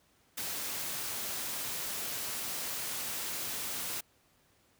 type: noise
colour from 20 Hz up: white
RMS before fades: -37 dBFS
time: 0.37-4.01 s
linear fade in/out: 10 ms
effects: pink hiss -68 dBFS RMS until 4.79 s + high-pass 60 Hz 12 dB/octave